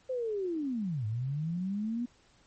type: linear two-way sweep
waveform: sine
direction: down then up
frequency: 526 to 103.5 to 245.8 Hz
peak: -30 dBFS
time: 0.09-2.06 s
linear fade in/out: 10 ms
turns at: 1.06 s
effects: pink hiss -64 dBFS RMS until 2.46 s + MP3 32 kbps